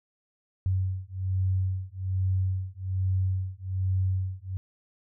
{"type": "beating tone pair", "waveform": "sine", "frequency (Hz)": [93.4, 94.6], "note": ["F#2", "F#2"], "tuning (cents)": [17, 39], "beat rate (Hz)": 1.2, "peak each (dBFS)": -28, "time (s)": [0.66, 4.57], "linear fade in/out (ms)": 0, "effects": []}